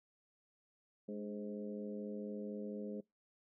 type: harmonic tone with a mistuned harmonic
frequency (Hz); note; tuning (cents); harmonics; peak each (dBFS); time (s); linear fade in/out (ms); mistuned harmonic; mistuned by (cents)
104.2; G#2; +6; 2 / 3 / 4 / 5 / 6; -43 / -51 / -47 / -49 / -59; 1.08-3.01; 10; 3; -58
effects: noise-tail reverb RT60 0.2 s tail -25 dB re dry